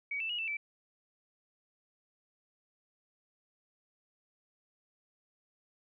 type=tone with pitch steps; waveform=sine; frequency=2261 / 2652 / 2893 / 2660 / 2319 Hz; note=C#7 / E7 / F#7 / E7 / D7; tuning=+34 / +10 / -40 / +15 / -22 cents; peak=-33 dBFS; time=0.11-0.57 s; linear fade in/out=5 ms; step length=92 ms; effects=none